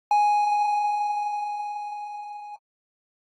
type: tone with level ramp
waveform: triangle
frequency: 830.6 Hz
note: G#5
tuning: in tune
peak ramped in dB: -14 to -35 dBFS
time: 0.11-2.56 s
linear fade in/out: 2 ms
effects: AAC 32 kbps